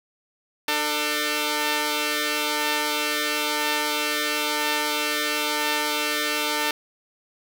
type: tone pair together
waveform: 5% pulse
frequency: 299 / 448 Hz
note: D4 / A4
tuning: +31 / +31 cents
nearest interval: perfect fifth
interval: 700 cents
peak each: -14 dBFS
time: 0.68-6.71 s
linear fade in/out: 2 ms
effects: none